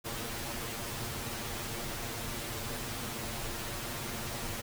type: noise with comb filter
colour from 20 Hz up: pink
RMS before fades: -38 dBFS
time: 0.04-4.62 s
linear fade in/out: 20 ms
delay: 8.6 ms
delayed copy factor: +0.9
effects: none